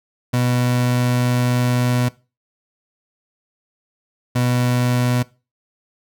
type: tone pair in turn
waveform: 30% pulse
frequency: 123.47 / 123.47 Hz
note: B2 / B2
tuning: 0 / 0 cents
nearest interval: unison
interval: 0 cents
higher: neither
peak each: -13 dBFS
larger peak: neither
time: 0.33-2.09 / 4.35-5.23 s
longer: first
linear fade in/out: 10 ms
effects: noise-tail reverb RT60 0.3 s tail -20 dB re dry